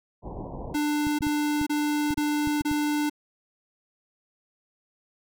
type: low-pass noise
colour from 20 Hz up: pink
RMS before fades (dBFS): -36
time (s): 0.22-0.77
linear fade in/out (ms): 50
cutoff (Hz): 1000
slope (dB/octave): 96
type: tone bursts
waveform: square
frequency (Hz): 296.9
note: D4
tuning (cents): +19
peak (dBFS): -24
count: 5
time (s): 0.74-3.098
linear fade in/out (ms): 10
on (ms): 450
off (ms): 27
type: clicks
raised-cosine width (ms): 5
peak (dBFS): -22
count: 9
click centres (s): 1.069 / 1.209 / 1.268 / 1.614 / 2.107 / 2.179 / 2.473 / 2.61 / 2.714
effects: none